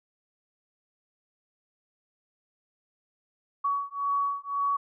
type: beating tone pair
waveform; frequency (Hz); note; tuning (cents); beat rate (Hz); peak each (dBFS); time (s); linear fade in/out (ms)
sine; 1126 / 1127.9; C#6 / C#6; +27 / +30; 1.9; -29 / -29; 3.64-4.77; 10
effects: none